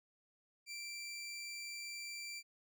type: tone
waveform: 20% pulse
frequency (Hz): 2349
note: D7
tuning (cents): 0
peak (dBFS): -39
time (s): 0.66-2.43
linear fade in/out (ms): 50
effects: none